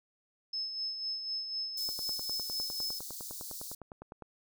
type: tone with tremolo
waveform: sine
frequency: 5210 Hz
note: E8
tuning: 21 cents flat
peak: -32 dBFS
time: 0.53-2.99 s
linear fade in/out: 5 ms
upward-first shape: sine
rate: 4 Hz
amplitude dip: 50%
type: high-pass noise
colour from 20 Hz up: white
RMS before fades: -43 dBFS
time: 1.77-3.75 s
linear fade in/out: 5 ms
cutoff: 4100 Hz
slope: 48 dB/octave
type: click train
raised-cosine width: 1 ms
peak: -31 dBFS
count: 24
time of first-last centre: 1.89-4.223 s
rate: 9.86 Hz
effects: none